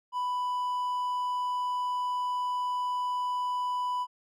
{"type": "tone", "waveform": "triangle", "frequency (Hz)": 992, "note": "B5", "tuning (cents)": 7, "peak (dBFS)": -26, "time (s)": [0.12, 4.07], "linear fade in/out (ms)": 50, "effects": []}